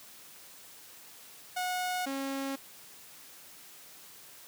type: tone pair in turn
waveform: sawtooth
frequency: 729 / 272.4 Hz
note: F#5 / C#4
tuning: -26 / -30 cents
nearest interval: octave + perfect fourth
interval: 1704 cents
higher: first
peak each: -27 / -29 dBFS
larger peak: first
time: 1.56-2.06 / 2.06-2.56 s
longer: neither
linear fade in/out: 10 ms
effects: white hiss -52 dBFS RMS until 4.47 s + high-pass 100 Hz 12 dB/octave